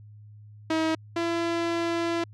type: tone pair in turn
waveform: sawtooth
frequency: 319.6 / 337.3 Hz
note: D#4 / E4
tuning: +47 / +40 cents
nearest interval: minor second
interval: 93 cents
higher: second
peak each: -19 / -21 dBFS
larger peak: first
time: 0.7-0.95 / 1.16-2.24 s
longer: second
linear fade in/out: 5 ms
effects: added 105 Hz sine -45 dBFS peak until 2.33 s + low-pass 5000 Hz 12 dB/octave